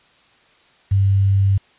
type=tone with quantisation; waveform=sine; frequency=98 Hz; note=G2; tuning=in tune; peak=-12 dBFS; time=0.91-1.58 s; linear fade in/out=10 ms; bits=7; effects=white hiss -54 dBFS RMS until 1.78 s + resampled to 8000 Hz